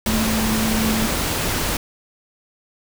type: tone in noise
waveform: sine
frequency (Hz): 220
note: A3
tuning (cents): 0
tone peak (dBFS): -20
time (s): 0.06-1.07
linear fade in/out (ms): 2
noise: pink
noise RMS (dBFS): -22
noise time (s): 0.06-1.77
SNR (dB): -1
effects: none